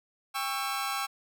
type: chord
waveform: sawtooth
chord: C# diminished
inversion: second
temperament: just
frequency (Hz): 798.3 / 1108.7 / 1330.5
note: G5 / C#6 / E6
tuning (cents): +31 / 0 / +16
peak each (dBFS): -31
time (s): 0.34-1.07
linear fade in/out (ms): 20
effects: none